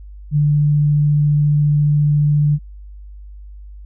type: tone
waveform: sine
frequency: 147.6 Hz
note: D3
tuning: 9 cents sharp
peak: -11 dBFS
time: 0.31-2.59 s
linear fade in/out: 50 ms
effects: added 50 Hz sine -33 dBFS peak until 3.85 s